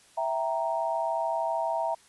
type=chord; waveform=sine; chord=E diminished; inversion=none; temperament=equal with one note detuned; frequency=659.3 / 779.5 / 932.3 Hz; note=E5 / G5 / Bb5; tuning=0 / -10 / 0 cents; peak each=-29 / -33 / -30 dBFS; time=0.17-1.95 s; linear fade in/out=10 ms; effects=white hiss -58 dBFS RMS until 2.08 s + resampled to 24000 Hz